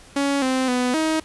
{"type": "tone with pitch steps", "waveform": "sawtooth", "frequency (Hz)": [280, 259.9, 249.1, 316.3], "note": ["C#4", "C4", "B3", "D#4"], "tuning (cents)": [18, -11, 15, 29], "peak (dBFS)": -15, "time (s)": [0.16, 1.2], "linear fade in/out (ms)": 5, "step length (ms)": 260, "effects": ["pink hiss -47 dBFS RMS until 1.24 s", "resampled to 24000 Hz"]}